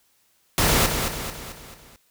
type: noise with echo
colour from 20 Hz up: pink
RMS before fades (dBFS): -19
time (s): 0.58-0.86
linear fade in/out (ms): 0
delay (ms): 220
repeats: 5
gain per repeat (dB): -6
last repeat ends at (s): 1.96
effects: white hiss -64 dBFS RMS until 2.1 s